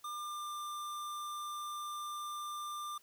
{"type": "tone with pitch glide", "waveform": "square", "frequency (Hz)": [1200, 1191.7], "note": ["D6", "D6"], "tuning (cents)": [37, 25], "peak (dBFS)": -40, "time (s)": [0.04, 2.98], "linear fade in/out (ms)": 5, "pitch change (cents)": -12, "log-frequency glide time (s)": [0.14, 0.52], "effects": ["white hiss -66 dBFS RMS until 3.02 s"]}